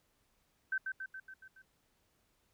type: tone with echo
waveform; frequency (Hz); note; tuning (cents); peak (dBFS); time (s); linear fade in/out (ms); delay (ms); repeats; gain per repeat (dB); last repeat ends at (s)
sine; 1543; G6; -28; -31; 0.72-0.78; 5; 140; 6; -4; 1.62
effects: pink hiss -75 dBFS RMS until 2.53 s